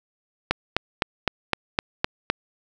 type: click train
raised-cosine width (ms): 0.3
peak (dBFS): -3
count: 8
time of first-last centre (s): 0.51-2.3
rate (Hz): 3.91
effects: none